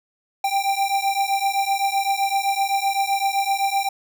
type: beating tone pair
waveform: square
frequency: 784 / 791.8 Hz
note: G5 / G5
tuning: 0 / +17 cents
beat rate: 7.8 Hz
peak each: -23 dBFS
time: 0.44-3.89 s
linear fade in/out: 5 ms
effects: none